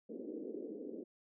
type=band-pass noise; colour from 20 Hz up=pink; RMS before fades=-45 dBFS; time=0.09-1.04 s; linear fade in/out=10 ms; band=240 to 480 Hz; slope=48 dB/octave; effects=none